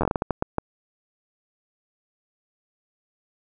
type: slowing click train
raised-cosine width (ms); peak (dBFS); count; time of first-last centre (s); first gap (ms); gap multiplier
1; -8; 11; 0.01-0.584; 10; 1.36
effects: none